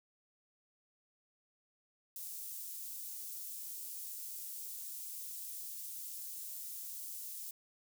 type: high-pass noise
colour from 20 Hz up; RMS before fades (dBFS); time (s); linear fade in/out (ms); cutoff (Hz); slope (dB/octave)
white; -45; 2.16-7.51; 2; 7800; 12
effects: none

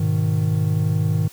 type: chord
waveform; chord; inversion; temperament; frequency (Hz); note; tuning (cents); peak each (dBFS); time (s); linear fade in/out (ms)
triangle; G# minor; none; just; 103.83 / 124.59 / 155.74; G#2 / B2 / D#3; 0 / +16 / +2; -18 / -24 / -18; 0-1.28; 5
effects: white hiss -46 dBFS RMS until 1.32 s + high-pass 60 Hz 12 dB/octave

